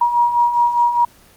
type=beating tone pair; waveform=sine; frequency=951 / 955.9 Hz; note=A#5 / A#5; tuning=+34 / +43 cents; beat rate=4.9 Hz; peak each=-20 / -13 dBFS; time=0.01-1.05 s; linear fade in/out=5 ms; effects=pink hiss -48 dBFS RMS until 1.36 s + Opus 24 kbps